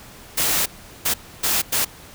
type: noise bursts at uneven times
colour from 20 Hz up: white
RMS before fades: -20 dBFS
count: 4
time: 0.37-0.66 / 1.05-1.14 / 1.43-1.62 / 1.72-1.85 s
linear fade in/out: 10 ms
effects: pink hiss -43 dBFS RMS until 2.14 s